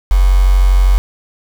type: tone with quantisation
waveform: sine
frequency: 46.25 Hz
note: F#1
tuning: in tune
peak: -6 dBFS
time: 0.11-0.98 s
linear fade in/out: 0 ms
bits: 4
effects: none